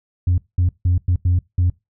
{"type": "tone bursts at uneven times", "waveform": "sine", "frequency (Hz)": 89, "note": "F2", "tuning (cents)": 33, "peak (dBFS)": -11, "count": 6, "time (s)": [[0.27, 0.38], [0.58, 0.69], [0.85, 0.98], [1.08, 1.16], [1.25, 1.39], [1.58, 1.7]], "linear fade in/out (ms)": 5, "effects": ["noise-tail reverb RT60 0.2 s tail -23 dB re dry", "tanh soft clip ceiling -11 dBFS"]}